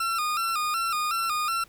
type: tone with vibrato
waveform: 40% pulse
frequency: 1287 Hz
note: E6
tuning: 42 cents flat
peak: -24 dBFS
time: 0-1.64 s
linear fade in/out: 5 ms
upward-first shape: square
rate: 2.7 Hz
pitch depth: 85 cents each way
effects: pink hiss -56 dBFS RMS until 1.68 s